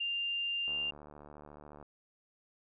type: tone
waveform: sine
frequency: 2794 Hz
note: F7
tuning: in tune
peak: -32 dBFS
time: 0-0.91 s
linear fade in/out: 10 ms
type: click train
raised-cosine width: 1 ms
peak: -37 dBFS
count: 86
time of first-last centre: 0.68-1.827 s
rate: 74.1 Hz
effects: none